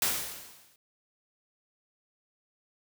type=noise with exponential decay; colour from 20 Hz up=white; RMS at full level=-25 dBFS; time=0.02-0.76 s; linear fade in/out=2 ms; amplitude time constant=160 ms; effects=none